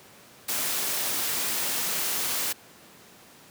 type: noise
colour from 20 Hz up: white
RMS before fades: -28 dBFS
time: 0.48-2.53 s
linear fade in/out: 10 ms
effects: pink hiss -51 dBFS RMS until 3.5 s + high-pass 150 Hz 12 dB/octave